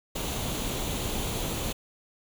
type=noise with comb filter; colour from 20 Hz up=pink; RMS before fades=-31 dBFS; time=0.15-1.73 s; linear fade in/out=10 ms; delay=0.29 ms; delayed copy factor=+0.5; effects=none